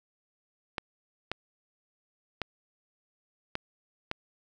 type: clicks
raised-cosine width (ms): 0.3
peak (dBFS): -15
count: 5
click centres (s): 0.782 / 1.316 / 2.417 / 3.554 / 4.114
effects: none